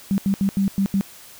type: tone bursts at uneven times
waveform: sine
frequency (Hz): 196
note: G3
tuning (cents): 0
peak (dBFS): -16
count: 6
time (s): 0.11-0.18 / 0.26-0.34 / 0.41-0.49 / 0.57-0.68 / 0.78-0.86 / 0.94-1.01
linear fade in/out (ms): 0
effects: white hiss -44 dBFS RMS until 1.39 s